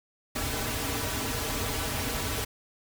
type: noise with comb filter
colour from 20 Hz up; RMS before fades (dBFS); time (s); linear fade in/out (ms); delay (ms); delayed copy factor
pink; -31; 0.35-2.45; 10; 5.6; -1
effects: none